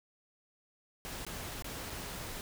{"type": "noise with dropouts", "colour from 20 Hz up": "pink", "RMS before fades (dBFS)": -42, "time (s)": [1.05, 2.41], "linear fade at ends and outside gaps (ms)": 0, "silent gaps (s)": [[1.25, 1.266], [1.623, 1.644], [1.899, 1.903]], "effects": []}